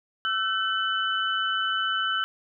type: tone cluster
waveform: sine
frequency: 1329 / 1524 / 3002 Hz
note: E6 / G6 / F#7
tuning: +14 / -49 / +24 cents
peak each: -28 dBFS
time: 0.25-2.24 s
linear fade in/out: 0 ms
effects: none